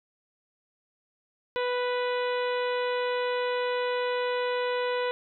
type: harmonic tone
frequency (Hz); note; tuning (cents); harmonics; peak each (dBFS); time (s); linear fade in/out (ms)
493.9; B4; 0; 1 / 2 / 3 / 4 / 5 / 6 / 7 / 8; -27 / -33 / -37 / -39 / -41 / -43 / -44 / -45; 1.56-5.11; 0
effects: none